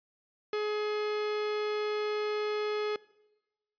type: tone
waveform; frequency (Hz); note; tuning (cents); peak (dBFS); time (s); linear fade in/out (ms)
45% pulse; 421.9; G#4; +27; -29; 0.53-2.96; 2
effects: noise-tail reverb RT60 1.0 s tail -21 dB re dry + resampled to 11025 Hz